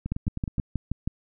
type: two click trains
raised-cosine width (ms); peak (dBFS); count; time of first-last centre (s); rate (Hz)
5; -18 / -14; 6 / 7; 0.06-0.582 / 0.12-1.075; 9.57 / 6.28
effects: none